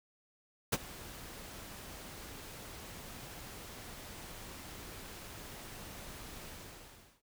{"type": "noise with ADSR envelope", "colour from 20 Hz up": "pink", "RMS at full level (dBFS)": -28, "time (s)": [0.72, 7.22], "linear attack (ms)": 11, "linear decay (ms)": 35, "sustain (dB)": -20, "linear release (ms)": 730, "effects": []}